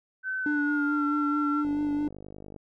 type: tone with pitch glide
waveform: sine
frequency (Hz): 1526 to 1359.5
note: G6 to F6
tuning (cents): -47 to -47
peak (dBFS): -28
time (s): 0.23-1.65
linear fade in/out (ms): 50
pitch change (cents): -200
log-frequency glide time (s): 0.39-1.04
type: tone with vibrato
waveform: triangle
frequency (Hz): 293.9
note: D4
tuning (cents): +1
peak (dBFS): -23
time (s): 0.46-2.08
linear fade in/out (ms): 2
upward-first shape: sine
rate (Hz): 4.6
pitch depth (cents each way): 19
type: click train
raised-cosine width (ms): 2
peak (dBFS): -30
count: 47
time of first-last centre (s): 1.65-2.563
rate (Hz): 50.4
effects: none